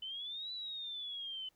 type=exponential two-way sweep; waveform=sine; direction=up then down; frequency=3021 to 3990 to 3021 Hz; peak=-40 dBFS; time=0.02-1.49 s; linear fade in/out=5 ms; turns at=0.52 s; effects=pink hiss -75 dBFS RMS until 1.55 s